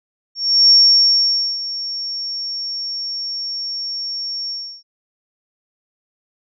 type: tone with ADSR envelope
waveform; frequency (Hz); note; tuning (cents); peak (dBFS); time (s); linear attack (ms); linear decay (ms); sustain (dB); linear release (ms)
sine; 5500; F8; -27; -6; 0.35-4.83; 350; 880; -16; 330
effects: none